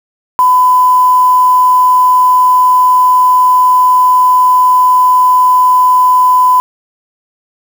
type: tone with quantisation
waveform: sine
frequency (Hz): 1004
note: B5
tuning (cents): +28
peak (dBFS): -4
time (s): 0.39-6.6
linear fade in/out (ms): 0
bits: 4
effects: none